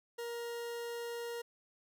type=tone; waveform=40% pulse; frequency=470.9 Hz; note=A#4; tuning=18 cents sharp; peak=-38 dBFS; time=0.18-1.42 s; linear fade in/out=10 ms; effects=none